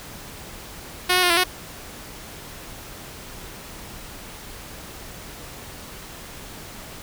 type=tone with pitch steps; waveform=5% pulse; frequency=362.4 / 365.4 / 355.7 / 339.4 / 365.3 Hz; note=F#4 / F#4 / F4 / F4 / F#4; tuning=-36 / -22 / +32 / -49 / -22 cents; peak=-5 dBFS; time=1.09-1.44 s; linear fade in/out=10 ms; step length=70 ms; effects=pink hiss -39 dBFS RMS until 7.02 s